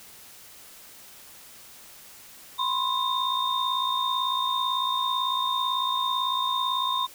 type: tone cluster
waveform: sine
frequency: 1004 / 1062 / 3656 Hz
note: B5 / C6 / A#7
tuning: +28 / +25 / -34 cents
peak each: -28 dBFS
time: 2.58-7.07 s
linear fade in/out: 20 ms
effects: white hiss -48 dBFS RMS until 7.14 s